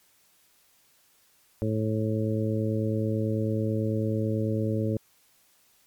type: harmonic tone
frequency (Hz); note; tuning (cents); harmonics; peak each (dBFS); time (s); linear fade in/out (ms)
109.1; A2; -14; 1 / 2 / 3 / 4 / 5; -27 / -30 / -32 / -33 / -34; 1.62-4.97; 0
effects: white hiss -63 dBFS RMS until 5.86 s + MP3 96 kbps